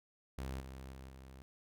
sawtooth tone with level steps, 66 Hz, C2, 16 cents sharp, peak -36 / -43 / -45 / -48 dBFS, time 0.38-1.42 s, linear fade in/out 0 ms, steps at 0.6 / 0.92 / 1.09 s, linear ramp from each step 2 ms, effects none

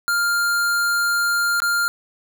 square tone with dropouts, 1400 Hz, F6, 4 cents sharp, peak -18 dBFS, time 0.08-1.88 s, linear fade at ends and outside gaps 0 ms, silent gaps 1.602-1.62 s, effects none

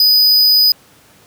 square tone, 4978 Hz, D#8, in tune, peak -8 dBFS, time 0-0.72 s, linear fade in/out 2 ms, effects pink hiss -47 dBFS RMS until 1.26 s + high-pass 100 Hz 12 dB/octave

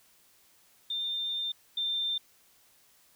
sine tone pair in turn, 3604 / 3587 Hz, A7 / A7, +41 / +33 cents, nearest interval unison, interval 8 cents, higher first, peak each -30 / -28 dBFS, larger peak second, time 0.9-1.52 / 1.77-2.18 s, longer first, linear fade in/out 5 ms, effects white hiss -63 dBFS RMS until 3.15 s

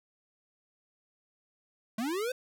square linear sweep, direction up, 207.7 to 523.3 Hz, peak -31 dBFS, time 1.98-2.32 s, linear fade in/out 5 ms, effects none

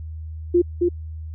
sine tone with echo, 350 Hz, F4, 4 cents sharp, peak -12 dBFS, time 0.54-0.62 s, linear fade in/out 10 ms, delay 270 ms, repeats 1, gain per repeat -3 dB, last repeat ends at 0.89 s, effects added 79 Hz sine -30 dBFS peak until 1.34 s

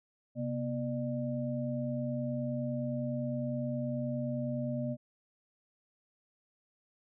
sine tone cluster, 131.4 / 241.1 / 599 Hz, C3 / B3 / D5, +8 / -41 / +34 cents, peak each -36 / -35 / -38 dBFS, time 0.35-4.97 s, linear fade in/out 50 ms, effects none

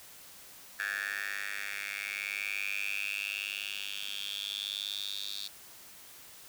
10% pulse tone with high-pass filter sweep, 100.8 Hz, G2, 49 cents sharp, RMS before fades -37 dBFS, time 0.79-5.48 s, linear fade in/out 10 ms, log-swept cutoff 1700 to 4000 Hz, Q 9.1, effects white hiss -52 dBFS RMS until 6.48 s

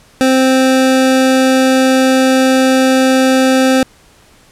25% pulse tone, 261.6 Hz, C4, in tune, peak -4 dBFS, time 0.21-3.83 s, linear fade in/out 0 ms, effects pink hiss -46 dBFS RMS until 4.51 s + low-pass 11000 Hz 12 dB/octave

